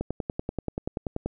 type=click train; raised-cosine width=2 ms; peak=-15 dBFS; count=14; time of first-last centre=0.01-1.26 s; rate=10.4 Hz; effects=none